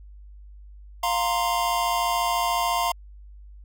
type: chord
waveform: square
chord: F suspended fourth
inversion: none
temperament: equal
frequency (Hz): 698.5 / 932.3 / 1046.5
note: F5 / Bb5 / C6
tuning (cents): 0 / 0 / 0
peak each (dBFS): -27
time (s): 1.03-2.92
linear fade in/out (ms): 5
effects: added 50 Hz sine -42 dBFS peak until 3.64 s